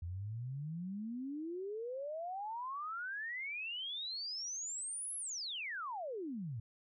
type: exponential two-way sweep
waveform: sine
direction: up then down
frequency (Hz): 82.41 to 11175 to 104.5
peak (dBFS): -39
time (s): 0.02-6.6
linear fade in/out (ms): 5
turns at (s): 5.16
effects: none